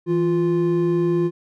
triangle tone pair together, 164.81 / 348.9 Hz, E3 / F4, 0 / -2 cents, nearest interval octave + minor second, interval 1298 cents, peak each -20 / -16 dBFS, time 0.06-1.31 s, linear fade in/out 50 ms, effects none

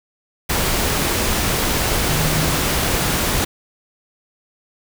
sine tone in noise, 155.56 Hz, D#3, in tune, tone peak -22 dBFS, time 2.09-2.57 s, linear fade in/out 10 ms, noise pink, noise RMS -19 dBFS, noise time 0.49-3.45 s, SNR -6 dB, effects none

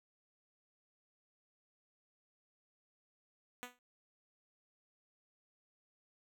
5% pulse tone with exponential decay, 246.9 Hz, B3, in tune, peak -29 dBFS, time 3.63-3.79 s, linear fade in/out 0 ms, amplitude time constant 33 ms, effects none

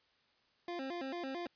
25% pulse tone with vibrato, 304.9 Hz, D#4, 35 cents flat, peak -35 dBFS, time 0.68-1.47 s, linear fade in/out 2 ms, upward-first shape square, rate 4.5 Hz, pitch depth 230 cents each way, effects white hiss -72 dBFS RMS until 1.55 s + resampled to 11025 Hz

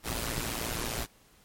pink noise with amplitude modulation, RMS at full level -30 dBFS, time 0.03-1.07 s, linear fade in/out 50 ms, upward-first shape sine, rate 115 Hz, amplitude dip 80%, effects pink hiss -61 dBFS RMS until 1.44 s + MP3 64 kbps

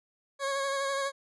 20% pulse tone with vibrato, 550 Hz, C#5, 14 cents flat, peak -24 dBFS, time 0.39-1.12 s, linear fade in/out 50 ms, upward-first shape sine, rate 12 Hz, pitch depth 24 cents each way, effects resampled to 22050 Hz

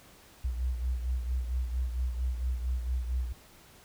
sine beating tone pair, 61.74 / 66.14 Hz, B1 / C2, 0 / +19 cents, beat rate 4.4 Hz, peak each -29 / -37 dBFS, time 0.44-3.33 s, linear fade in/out 10 ms, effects pink hiss -56 dBFS RMS until 3.84 s

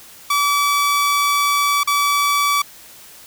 sawtooth tone with dropouts, 1149 Hz, D6, 38 cents flat, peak -11 dBFS, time 0.3-2.62 s, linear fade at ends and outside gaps 5 ms, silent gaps 1.834-1.873 s, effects white hiss -42 dBFS RMS until 3.26 s

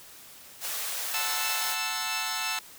white high-pass noise, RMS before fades -33 dBFS, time 0.6-1.77 s, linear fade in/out 50 ms, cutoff 500 Hz, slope 24 dB/octave
10% pulse chord, F# half-diminished seventh, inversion none, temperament equal, 740 / 880 / 1046.5 / 1318.5 Hz, F#5 / A5 / C6 / E6, 0 / 0 / 0 / 0 cents, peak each -29 / -25 / -30 / -24 dBFS, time 1.14-2.59 s, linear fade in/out 2 ms
effects white hiss -49 dBFS RMS until 2.78 s

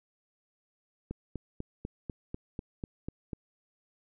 click train, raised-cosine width 3 ms, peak -23 dBFS, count 10, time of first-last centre 1.11-3.332 s, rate 4.05 Hz, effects none

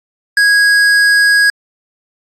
sine tone with hard clipping, 1650 Hz, G#6, 12 cents flat, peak -8 dBFS, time 0.37-1.5 s, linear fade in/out 2 ms, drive 17 dB, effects low-pass 9000 Hz 12 dB/octave + AAC 64 kbps

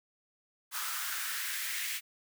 white noise with high-pass filter sweep, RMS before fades -36 dBFS, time 0.71-2.01 s, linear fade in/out 50 ms, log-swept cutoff 1200 to 2100 Hz, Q 3.1, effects none

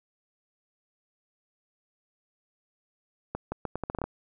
accelerating click train, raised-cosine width 1 ms, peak -17 dBFS, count 10, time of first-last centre 3.35-4.04 s, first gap 170 ms, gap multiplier 0.78, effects none

